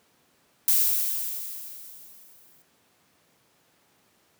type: noise with exponential decay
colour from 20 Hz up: violet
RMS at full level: -19 dBFS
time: 0.68-2.62 s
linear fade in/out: 1 ms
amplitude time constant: 420 ms
effects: pink hiss -64 dBFS RMS until 4.39 s + high-pass 150 Hz 12 dB/octave